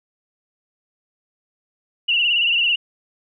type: tone with vibrato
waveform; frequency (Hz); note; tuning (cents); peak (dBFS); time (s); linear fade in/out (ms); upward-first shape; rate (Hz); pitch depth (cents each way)
sine; 2818; F7; +15; -15; 2.08-2.76; 10; sine; 18; 74
effects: none